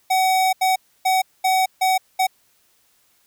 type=tone bursts at uneven times; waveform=square; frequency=753 Hz; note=F#5; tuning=30 cents sharp; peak=-16 dBFS; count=6; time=0.1-0.53 / 0.61-0.76 / 1.05-1.22 / 1.44-1.66 / 1.81-1.98 / 2.19-2.27 s; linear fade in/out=10 ms; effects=white hiss -61 dBFS RMS until 3.26 s